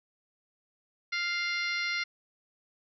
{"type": "harmonic tone", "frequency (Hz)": 698.5, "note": "F5", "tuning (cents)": 0, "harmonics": [2, 3, 4, 5, 6, 7, 8], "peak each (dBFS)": [-36, -31, -41, -43, -38, -43, -44], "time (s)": [1.12, 2.04], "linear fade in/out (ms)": 10, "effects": []}